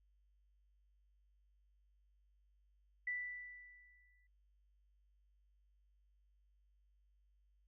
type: tone with exponential decay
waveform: sine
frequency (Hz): 1975.5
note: B6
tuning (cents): 0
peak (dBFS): -36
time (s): 3.07-4.27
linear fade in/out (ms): 5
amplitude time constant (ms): 260
effects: added 50 Hz sine -70 dBFS peak until 7.67 s